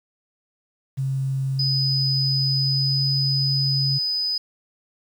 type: tone with pitch glide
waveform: sine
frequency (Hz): 134.3 to 136.1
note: C3 to C#3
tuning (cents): +46 to -31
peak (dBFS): -21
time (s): 0.97-3.99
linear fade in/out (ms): 20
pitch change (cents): +23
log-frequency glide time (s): 2.18-3.07
type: tone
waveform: sine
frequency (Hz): 4994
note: D#8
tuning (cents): +6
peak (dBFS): -21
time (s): 1.59-4.38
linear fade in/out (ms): 5
effects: 8-bit